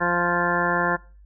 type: harmonic tone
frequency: 174.61 Hz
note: F3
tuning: in tune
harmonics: 1 / 2 / 3 / 4 / 5 / 6 / 8 / 9 / 10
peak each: -29 / -29 / -29 / -29 / -30 / -26 / -28 / -31 / -26 dBFS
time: 0-0.97 s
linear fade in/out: 20 ms
effects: noise-tail reverb RT60 0.4 s tail -23 dB re dry + added 50 Hz sine -46 dBFS peak until 1.25 s